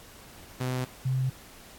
sawtooth / sine tone pair in turn, 127.4 / 130.45 Hz, C3 / C3, -46 / -5 cents, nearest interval unison, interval 41 cents, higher second, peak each -24 dBFS, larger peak neither, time 0.6-0.85 / 1.05-1.3 s, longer neither, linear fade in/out 10 ms, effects pink hiss -50 dBFS RMS until 1.78 s + AAC 64 kbps

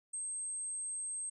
sine tone, 8372 Hz, C9, in tune, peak -37 dBFS, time 0.13-1.3 s, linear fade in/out 10 ms, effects none

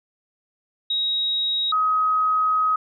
sine tone pair in turn, 3800 / 1264.4 Hz, A#7 / D#6, +33 / +27 cents, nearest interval octave + perfect fifth, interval 1906 cents, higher first, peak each -20 / -17 dBFS, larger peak second, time 0.9-1.72 / 1.72-2.76 s, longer second, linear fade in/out 5 ms, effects none

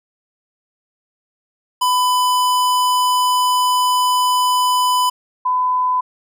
square / sine tone pair in turn, 1000 / 1005.3 Hz, B5 / B5, +21 / +30 cents, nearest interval unison, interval 9 cents, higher second, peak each -14 dBFS, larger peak neither, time 1.81-5.1 / 5.45-6.01 s, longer first, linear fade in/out 10 ms, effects none

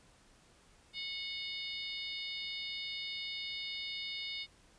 harmonic tone with a mistuned harmonic, 731 Hz, F#5, 21 cents flat, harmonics 3 / 4 / 5 / 6 / 7, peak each -44 / -46 / -42 / -47 / -49 dBFS, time 0.93-4.47 s, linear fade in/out 50 ms, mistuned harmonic 7, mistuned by -49 cents, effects pink hiss -64 dBFS RMS until 4.78 s + resampled to 22050 Hz

